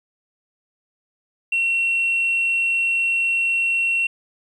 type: tone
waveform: sine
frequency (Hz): 2724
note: F7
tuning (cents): -44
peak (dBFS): -16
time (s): 1.52-4.07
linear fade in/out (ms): 5
effects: tanh soft clip ceiling -14 dBFS + 9-bit